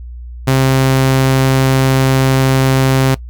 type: tone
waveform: sawtooth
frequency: 132.7 Hz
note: C3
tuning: 25 cents sharp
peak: -5 dBFS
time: 0.47-3.15 s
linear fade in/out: 10 ms
effects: noise-tail reverb RT60 0.1 s tail -20 dB re dry + added 60 Hz sine -26 dBFS peak until 3.29 s